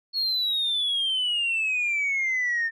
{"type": "exponential sweep", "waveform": "sine", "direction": "down", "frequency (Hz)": [4360, 1802], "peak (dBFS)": -21, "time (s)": [0.13, 2.71], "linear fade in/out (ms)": 50, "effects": ["tanh soft clip ceiling -20 dBFS"]}